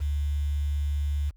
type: tone with quantisation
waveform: sine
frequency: 72.5 Hz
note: D2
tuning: 22 cents flat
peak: -24 dBFS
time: 0-1.31 s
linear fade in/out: 20 ms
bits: 8
effects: added 42 Hz sine -52 dBFS peak until 1.36 s